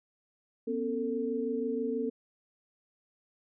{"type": "tone cluster", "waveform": "sine", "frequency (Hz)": [243.1, 269.3, 447.9], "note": ["B3", "C#4", "A4"], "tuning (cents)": [-27, -50, 31], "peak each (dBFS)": [-34, -36, -32], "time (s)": [0.67, 2.1], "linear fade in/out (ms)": 10, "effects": []}